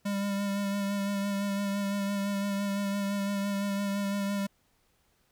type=tone with vibrato; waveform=square; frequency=200 Hz; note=G3; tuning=35 cents sharp; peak=-29 dBFS; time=0.05-4.47 s; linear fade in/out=10 ms; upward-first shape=sine; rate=5.9 Hz; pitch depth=22 cents each way; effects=pink hiss -70 dBFS RMS until 5.31 s